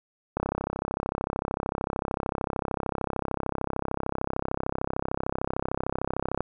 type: click train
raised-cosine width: 1 ms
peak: -13 dBFS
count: 202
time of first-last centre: 0.37-6.406 s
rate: 33.3 Hz
effects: none